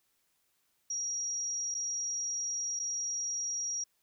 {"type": "tone with dropouts", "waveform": "sine", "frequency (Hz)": 5690, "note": "F8", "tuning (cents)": 31, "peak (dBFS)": -32, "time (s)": [0.9, 3.84], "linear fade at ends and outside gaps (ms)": 5, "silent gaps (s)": [[1.744, 1.748], [2.793, 2.797]], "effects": ["white hiss -75 dBFS RMS until 4.02 s"]}